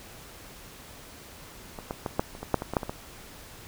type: clicks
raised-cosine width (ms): 1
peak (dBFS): -23 / -17 / -15 / -9 / -28 / -21 / -7 / -18 / -17 / -8 / -19 / -18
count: 12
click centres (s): 1.788 / 1.909 / 2.062 / 2.195 / 2.351 / 2.43 / 2.543 / 2.621 / 2.736 / 2.768 / 2.832 / 2.895
effects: pink hiss -47 dBFS RMS until 3.67 s